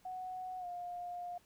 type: tone with pitch glide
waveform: sine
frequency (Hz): 740 to 707.8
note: F#5 to F5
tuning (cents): 0 to +23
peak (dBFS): -40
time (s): 0.05-1.38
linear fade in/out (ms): 5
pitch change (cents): -77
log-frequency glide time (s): 0.59-0.66
effects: pink hiss -68 dBFS RMS until 1.45 s